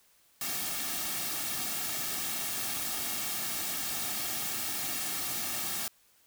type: noise with comb filter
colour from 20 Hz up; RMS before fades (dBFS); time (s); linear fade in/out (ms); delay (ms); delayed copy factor
white; -34; 0.41-5.88; 2; 2; -0.6
effects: white hiss -65 dBFS RMS until 6.26 s